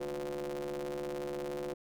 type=ring-modulated tone; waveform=40% pulse; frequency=70.6 Hz; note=C#2; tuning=32 cents sharp; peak=-32 dBFS; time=0-1.74 s; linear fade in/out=10 ms; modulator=432 Hz; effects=none